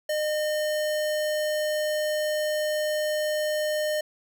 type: tone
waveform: square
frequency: 609 Hz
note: D#5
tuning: 37 cents flat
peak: -25 dBFS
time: 0.09-4.01 s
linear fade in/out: 5 ms
effects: none